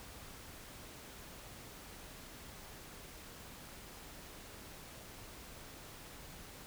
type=silence; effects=pink hiss -52 dBFS RMS until 6.66 s